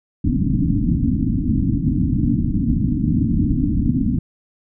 white low-pass noise, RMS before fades -18 dBFS, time 0.24-4.19 s, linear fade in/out 5 ms, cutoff 300 Hz, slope 96 dB/octave, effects none

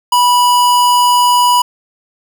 square tone, 980 Hz, B5, 14 cents flat, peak -8 dBFS, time 0.12-1.62 s, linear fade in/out 5 ms, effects none

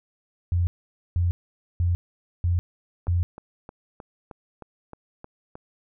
sine tone bursts, 87.4 Hz, F2, 2 cents sharp, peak -19 dBFS, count 5, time 0.52-3.23 s, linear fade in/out 0 ms, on 150 ms, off 490 ms
click train, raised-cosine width 1 ms, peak -25 dBFS, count 9, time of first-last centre 3.07-5.554 s, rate 3.22 Hz
effects none

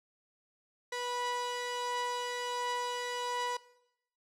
sawtooth tone pair together, 489.3 / 980 Hz, B4 / B5, -16 / -14 cents, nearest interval octave, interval 1202 cents, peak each -34 / -32 dBFS, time 0.92-3.57 s, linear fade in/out 5 ms, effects noise-tail reverb RT60 0.8 s tail -18 dB re dry + low-pass 8000 Hz 12 dB/octave

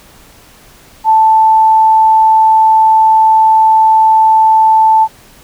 sine tone, 880 Hz, A5, in tune, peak -4 dBFS, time 1.04-5.08 s, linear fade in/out 50 ms, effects pink hiss -41 dBFS RMS until 5.43 s

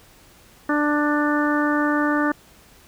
harmonic tone, 295.6 Hz, D4, 11 cents sharp, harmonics 1 / 2 / 3 / 4 / 5 / 6, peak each -20 / -27 / -29 / -26 / -27 / -28 dBFS, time 0.69-2.32 s, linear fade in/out 5 ms, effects pink hiss -51 dBFS RMS until 2.87 s

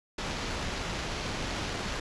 pink noise with sample-and-hold, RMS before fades -34 dBFS, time 0.18-2 s, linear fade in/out 5 ms, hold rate 8820 Hz, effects resampled to 22050 Hz

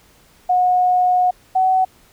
sine tone pair in turn, 727 / 750.9 Hz, F#5 / F#5, -31 / +25 cents, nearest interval minor second, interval 56 cents, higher second, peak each -12 dBFS, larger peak neither, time 0.49-1.31 / 1.55-1.85 s, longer first, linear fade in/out 10 ms, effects pink hiss -52 dBFS RMS until 2.12 s

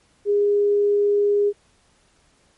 sine tone, 409.2 Hz, G#4, 26 cents flat, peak -15 dBFS, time 0.25-1.53 s, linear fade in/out 50 ms, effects pink hiss -60 dBFS RMS until 2.57 s + MP3 48 kbps

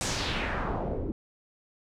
pink noise with low-pass filter sweep, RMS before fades -31 dBFS, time 0.01-1.12 s, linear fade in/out 0 ms, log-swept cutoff 8600 to 290 Hz, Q 2, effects none

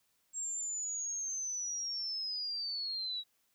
sine linear sweep, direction down, 7540 to 3850 Hz, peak -35 dBFS, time 0.33-3.24 s, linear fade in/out 50 ms, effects white hiss -75 dBFS RMS until 3.54 s

